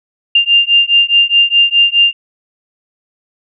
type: beating tone pair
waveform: sine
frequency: 2794 / 2798.8 Hz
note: F7 / F7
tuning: 0 / +3 cents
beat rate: 4.8 Hz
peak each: -10 dBFS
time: 0.35-2.13 s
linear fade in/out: 5 ms
effects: none